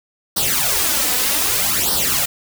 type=noise with flanger; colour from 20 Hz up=white; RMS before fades=-18 dBFS; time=0.36-2.26 s; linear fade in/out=10 ms; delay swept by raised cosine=0.21 to 4.01 ms; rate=0.64 Hz; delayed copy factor=+0.75; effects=none